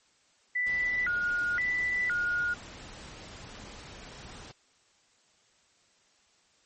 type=tone with vibrato; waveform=sine; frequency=1686 Hz; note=G#6; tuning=26 cents sharp; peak=-26 dBFS; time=0.55-2.54 s; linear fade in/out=10 ms; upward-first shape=square; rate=0.97 Hz; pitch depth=280 cents each way
type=noise; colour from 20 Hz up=pink; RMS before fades=-46 dBFS; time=0.66-4.52 s; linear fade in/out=10 ms
effects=white hiss -66 dBFS RMS until 6.65 s + MP3 32 kbps